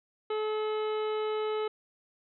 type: harmonic tone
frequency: 430 Hz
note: A4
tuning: 40 cents flat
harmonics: 1 / 2 / 3 / 4 / 5 / 6 / 7 / 8 / 9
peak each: -29 / -40 / -39 / -53 / -47 / -54 / -47 / -58 / -51 dBFS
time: 0.3-1.68 s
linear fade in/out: 5 ms
effects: none